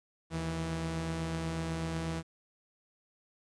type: tone pair together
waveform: sawtooth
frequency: 77.78 / 163.67 Hz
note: D#2 / E3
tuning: 0 / -12 cents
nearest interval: octave + minor second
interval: 1288 cents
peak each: -36 / -30 dBFS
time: 0.3-2.23 s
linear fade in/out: 50 ms
effects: resampled to 22050 Hz + 11-bit